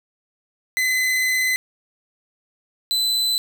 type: tone pair in turn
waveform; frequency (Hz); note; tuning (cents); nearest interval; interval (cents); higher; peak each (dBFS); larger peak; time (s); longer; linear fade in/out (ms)
40% pulse; 2029 / 4021; B6 / B7; +46 / +30; octave; 1184; second; -17; neither; 0.77-1.56 / 2.91-3.38; first; 0
effects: none